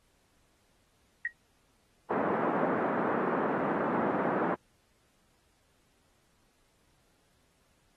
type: tone with exponential decay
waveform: sine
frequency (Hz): 1891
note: A#6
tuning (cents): +24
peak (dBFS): -25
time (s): 1.25-1.33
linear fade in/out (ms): 2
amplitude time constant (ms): 17
type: band-pass noise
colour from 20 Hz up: pink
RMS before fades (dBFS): -30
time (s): 2.1-4.55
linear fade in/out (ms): 10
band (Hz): 200 to 1400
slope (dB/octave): 24
effects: pink hiss -70 dBFS RMS until 7.96 s + AAC 32 kbps